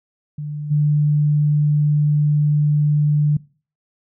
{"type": "tone with level steps", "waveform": "sine", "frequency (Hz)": 148.5, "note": "D3", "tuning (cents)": 20, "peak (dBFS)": [-24, -13], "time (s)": [0.38, 3.37], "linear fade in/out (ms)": 5, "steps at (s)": 0.7, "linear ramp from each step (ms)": 20, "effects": ["noise-tail reverb RT60 0.4 s tail -22 dB re dry"]}